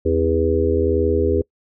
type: harmonic tone with a mistuned harmonic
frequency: 81.7 Hz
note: E2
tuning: 15 cents flat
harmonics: 1 / 3 / 4 / 5 / 6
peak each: -21 / -25 / -24 / -19 / -22 dBFS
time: 0.05-1.42 s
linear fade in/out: 10 ms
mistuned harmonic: 3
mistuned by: +75 cents
effects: noise-tail reverb RT60 0.1 s tail -24 dB re dry